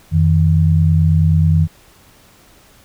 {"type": "tone pair together", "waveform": "sine", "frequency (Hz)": [88.7, 158.05], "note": ["F2", "D#3"], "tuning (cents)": [27, 27], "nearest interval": "minor seventh", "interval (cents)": 1000, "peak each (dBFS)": -12, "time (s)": [0.11, 1.68], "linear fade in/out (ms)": 50, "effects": ["pink hiss -48 dBFS RMS until 2.84 s"]}